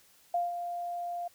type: tone with ADSR envelope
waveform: sine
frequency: 698.5 Hz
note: F5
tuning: in tune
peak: -25 dBFS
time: 0.34-1.28 s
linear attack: 4 ms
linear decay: 170 ms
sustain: -8 dB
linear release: 7 ms
effects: white hiss -62 dBFS RMS until 1.34 s